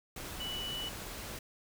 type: tone in noise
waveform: sine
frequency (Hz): 2960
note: F#7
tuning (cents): 0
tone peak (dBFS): -37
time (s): 0.4-0.89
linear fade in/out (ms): 5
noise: pink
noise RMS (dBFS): -43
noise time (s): 0.16-1.39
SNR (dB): +3
effects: none